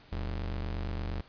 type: ring-modulated tone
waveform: square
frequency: 61.74 Hz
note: B1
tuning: in tune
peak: -30 dBFS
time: 0.12-1.21 s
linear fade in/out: 0 ms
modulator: 24.3 Hz
effects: pink hiss -57 dBFS RMS until 1.28 s + resampled to 11025 Hz